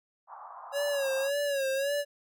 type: band-pass noise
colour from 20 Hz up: pink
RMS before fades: -45 dBFS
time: 0.27-1.31 s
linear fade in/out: 50 ms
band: 730 to 1200 Hz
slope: 48 dB/octave
type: tone with vibrato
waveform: square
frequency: 555 Hz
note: C#5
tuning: 2 cents sharp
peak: -28 dBFS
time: 0.72-2.05 s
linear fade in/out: 50 ms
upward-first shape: sine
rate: 1.8 Hz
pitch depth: 75 cents each way
effects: none